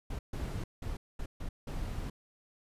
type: noise bursts at uneven times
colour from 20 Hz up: brown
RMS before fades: -37 dBFS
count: 6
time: 0.1-0.19 / 0.33-0.64 / 0.82-0.97 / 1.19-1.26 / 1.4-1.49 / 1.67-2.1 s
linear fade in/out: 5 ms
effects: resampled to 32000 Hz